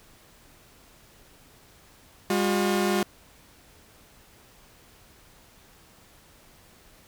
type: tone pair together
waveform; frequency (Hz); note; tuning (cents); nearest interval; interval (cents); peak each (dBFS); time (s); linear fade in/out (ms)
sawtooth; 201.6 / 358.8; G3 / F4; +49 / +47; minor seventh; 998; -21; 2.3-3.03; 2
effects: pink hiss -55 dBFS RMS until 7.07 s